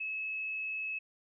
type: tone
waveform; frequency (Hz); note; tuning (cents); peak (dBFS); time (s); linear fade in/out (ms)
sine; 2587; E7; -33; -34; 0-0.99; 10
effects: none